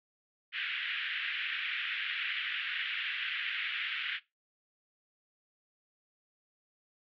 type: band-pass noise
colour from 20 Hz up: white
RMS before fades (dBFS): -36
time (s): 0.52-4.2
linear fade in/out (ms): 50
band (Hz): 1500 to 3200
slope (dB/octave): 48
effects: noise-tail reverb RT60 0.2 s tail -18 dB re dry